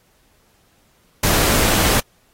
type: noise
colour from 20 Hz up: pink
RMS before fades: -17 dBFS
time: 1.23-2 s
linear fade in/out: 5 ms
effects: pink hiss -59 dBFS RMS until 2.33 s + AAC 48 kbps